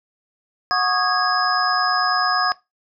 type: tone cluster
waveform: sine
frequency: 731 / 1108 / 1237 / 1652 / 5070 Hz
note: F#5 / C#6 / D#6 / G#6 / D#8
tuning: -21 / -1 / -10 / -10 / +32 cents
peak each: -23 dBFS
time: 0.71-2.52 s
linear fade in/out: 0 ms
effects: noise-tail reverb RT60 0.2 s tail -19 dB re dry